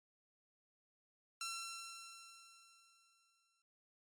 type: tone with exponential decay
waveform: 10% pulse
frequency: 1353 Hz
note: E6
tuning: 45 cents sharp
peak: -32 dBFS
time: 1.41-3.62 s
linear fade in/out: 2 ms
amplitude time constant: 480 ms
effects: MP3 64 kbps